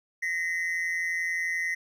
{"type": "tone pair together", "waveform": "triangle", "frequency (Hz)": [1864.7, 2036], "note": ["A#6", "C7"], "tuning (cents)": [0, -48], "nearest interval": "major second", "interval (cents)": 152, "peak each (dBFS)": [-28, -28], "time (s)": [0.22, 1.75], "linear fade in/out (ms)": 10, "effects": []}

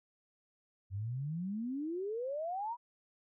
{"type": "exponential sweep", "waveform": "sine", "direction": "up", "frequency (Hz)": [92.5, 987.8], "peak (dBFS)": -35, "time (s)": [0.9, 2.77], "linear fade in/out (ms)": 50, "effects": []}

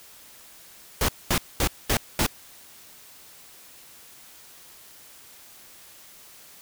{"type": "noise bursts", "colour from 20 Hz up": "pink", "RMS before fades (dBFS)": -22, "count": 5, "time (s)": [1.01, 2.265], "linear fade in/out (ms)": 2, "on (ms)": 75, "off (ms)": 220, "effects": ["white hiss -49 dBFS RMS until 6.61 s"]}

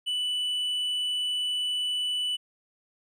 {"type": "tone with hard clipping", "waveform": "sine", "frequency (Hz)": 2975, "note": "F#7", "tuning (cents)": 9, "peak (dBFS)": -27, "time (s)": [0.06, 2.37], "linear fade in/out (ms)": 20, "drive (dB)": 3, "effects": []}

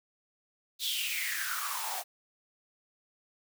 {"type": "noise with high-pass filter sweep", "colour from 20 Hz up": "white", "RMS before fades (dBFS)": -34, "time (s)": [0.79, 2.04], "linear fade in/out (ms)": 50, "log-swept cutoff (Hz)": [3800, 690], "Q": 8, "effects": []}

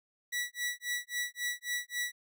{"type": "tone with tremolo", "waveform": "sawtooth", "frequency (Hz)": 1947, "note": "B6", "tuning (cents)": -25, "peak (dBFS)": -27, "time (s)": [0.32, 2.12], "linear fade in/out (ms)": 10, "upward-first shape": "sine", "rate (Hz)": 3.7, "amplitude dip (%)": 100, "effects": []}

